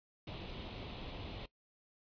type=noise with comb filter; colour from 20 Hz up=pink; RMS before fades=-45 dBFS; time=0.27-1.46 s; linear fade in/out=5 ms; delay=0.31 ms; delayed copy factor=+0.6; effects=noise-tail reverb RT60 0.1 s tail -19 dB re dry + resampled to 11025 Hz